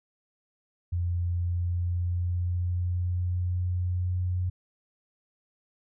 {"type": "tone with pitch glide", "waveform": "sine", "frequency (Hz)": [87.31, 90.39], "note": ["F2", "F#2"], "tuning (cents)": [0, -40], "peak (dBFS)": -25, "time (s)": [0.92, 4.5], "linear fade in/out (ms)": 10, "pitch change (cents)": 60, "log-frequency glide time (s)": [1.34, 4.25], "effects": []}